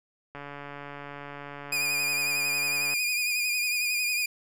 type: click train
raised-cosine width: 0.5 ms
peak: -25 dBFS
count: 371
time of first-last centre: 0.35-2.937 s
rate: 143 Hz
type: tone with vibrato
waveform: sawtooth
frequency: 2449 Hz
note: D#7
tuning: 28 cents flat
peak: -22 dBFS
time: 1.72-4.26 s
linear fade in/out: 5 ms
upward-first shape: sine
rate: 11 Hz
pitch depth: 41 cents each way
effects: none